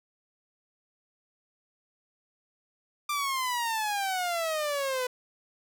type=exponential sweep; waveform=sawtooth; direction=down; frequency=1192 to 495.7 Hz; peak=-24 dBFS; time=3.09-5.07 s; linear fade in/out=5 ms; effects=none